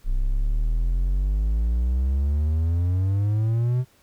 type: exponential sweep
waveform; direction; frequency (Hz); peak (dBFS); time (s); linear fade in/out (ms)
triangle; up; 30.87 to 128.3; -17; 0.04-3.85; 50
effects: pink hiss -59 dBFS RMS until 4.02 s